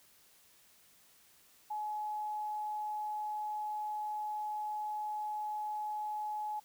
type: tone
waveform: sine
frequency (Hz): 847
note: G#5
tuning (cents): +34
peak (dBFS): -35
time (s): 1.7-6.6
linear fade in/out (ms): 10
effects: white hiss -64 dBFS RMS until 6.64 s